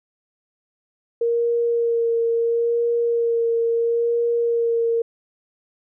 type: tone with vibrato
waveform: sine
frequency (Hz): 466.2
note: A#4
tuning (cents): 0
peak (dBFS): -17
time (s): 1.21-5.02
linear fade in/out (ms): 5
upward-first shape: sine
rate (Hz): 0.74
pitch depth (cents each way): 16
effects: none